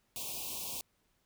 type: band-stop noise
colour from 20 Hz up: white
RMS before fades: -40 dBFS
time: 0.16-0.81 s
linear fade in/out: 0 ms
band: 1100 to 2400 Hz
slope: 96 dB/octave
effects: pink hiss -75 dBFS RMS until 1.25 s